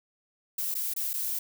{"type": "noise with dropouts", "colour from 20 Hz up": "violet", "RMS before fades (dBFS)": -31, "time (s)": [0.58, 1.39], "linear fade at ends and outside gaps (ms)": 5, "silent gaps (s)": [[0.743, 0.751], [0.938, 0.963], [1.133, 1.138]], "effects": []}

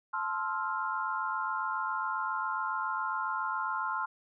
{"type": "chord", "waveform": "sine", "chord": "F major seventh", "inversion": "first", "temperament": "just", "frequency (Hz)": [873.1, 1047.7, 1309.6, 1396.9], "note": ["A5", "C6", "E6", "F6"], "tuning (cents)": [-14, 2, -12, 0], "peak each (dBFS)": [-37, -34, -39, -35], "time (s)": [0.13, 4.06], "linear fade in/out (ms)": 10, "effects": []}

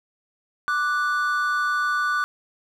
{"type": "tone pair together", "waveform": "triangle", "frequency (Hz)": [1174.7, 1478.1], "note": ["D6", "F#6"], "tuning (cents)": [0, -2], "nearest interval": "major third", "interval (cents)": 398, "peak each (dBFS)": [-22, -21], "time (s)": [0.68, 2.24], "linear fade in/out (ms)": 0, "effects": []}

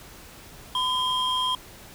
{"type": "tone pair together", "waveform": "triangle", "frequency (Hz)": [1014, 3219], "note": ["B5", "G7"], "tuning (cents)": [45, 45], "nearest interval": "octave + minor sixth", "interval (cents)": 2000, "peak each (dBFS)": -23, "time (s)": [0.75, 1.55], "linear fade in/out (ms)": 2, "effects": ["tanh soft clip ceiling -16 dBFS", "pink hiss -46 dBFS RMS until 1.94 s"]}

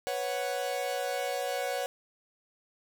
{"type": "chord", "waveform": "45% pulse", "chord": "B suspended second", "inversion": "none", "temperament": "equal", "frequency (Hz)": [493.9, 554.4, 740], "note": ["B4", "C#5", "F#5"], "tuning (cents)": [0, 0, 0], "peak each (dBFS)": [-36, -34, -35], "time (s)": [0.07, 1.86], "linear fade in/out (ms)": 0, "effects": []}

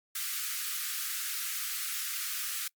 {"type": "high-pass noise", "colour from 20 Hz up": "white", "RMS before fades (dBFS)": -35, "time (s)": [0.15, 2.68], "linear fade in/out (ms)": 5, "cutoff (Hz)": 1200, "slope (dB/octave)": 96, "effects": ["noise-tail reverb RT60 0.1 s tail -26 dB re dry", "Opus 48 kbps"]}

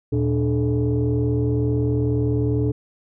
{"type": "tone cluster", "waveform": "sine", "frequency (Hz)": [78.4, 118.8, 294, 429.9], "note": ["D#2", "A#2", "D4", "A4"], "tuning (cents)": [14, 33, 2, -40], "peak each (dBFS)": [-26, -19, -23, -24], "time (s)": [0.12, 2.72], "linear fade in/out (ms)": 10, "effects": ["tanh soft clip ceiling -12 dBFS"]}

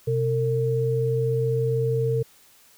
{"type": "tone pair together", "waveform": "sine", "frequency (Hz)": [127.5, 454], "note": ["C3", "A#4"], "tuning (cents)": [-44, -46], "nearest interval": "octave + minor seventh", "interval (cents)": 2198, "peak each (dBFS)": -23, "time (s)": [0.07, 2.23], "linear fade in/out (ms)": 10, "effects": ["white hiss -55 dBFS RMS until 2.77 s"]}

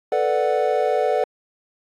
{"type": "chord", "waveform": "triangle", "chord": "B minor seventh", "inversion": "third", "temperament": "equal", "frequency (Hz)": [440, 493.9, 587.3, 740], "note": ["A4", "B4", "D5", "F#5"], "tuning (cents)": [0, 0, 0, 0], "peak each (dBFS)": -21, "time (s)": [0.12, 1.24], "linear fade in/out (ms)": 2, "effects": ["AAC 48 kbps"]}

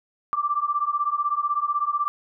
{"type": "beating tone pair", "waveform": "sine", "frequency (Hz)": [1165, 1181], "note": ["D6", "D6"], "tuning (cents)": [-14, 9], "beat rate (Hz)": 16, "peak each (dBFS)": [-25, -24], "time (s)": [0.33, 2.08], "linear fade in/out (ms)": 0, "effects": []}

